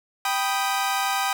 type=chord; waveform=sawtooth; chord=G augmented; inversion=none; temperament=equal; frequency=784 / 987.8 / 1244.5 Hz; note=G5 / B5 / D#6; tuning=0 / 0 / 0 cents; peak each=-21 / -25 / -24 dBFS; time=0.25-1.33 s; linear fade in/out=2 ms; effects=none